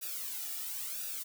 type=noise with flanger; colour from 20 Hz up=blue; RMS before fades=-39 dBFS; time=0.01-1.24 s; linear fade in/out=20 ms; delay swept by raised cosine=0.94 to 1.93 ms; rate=0.97 Hz; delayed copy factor=-0.8; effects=none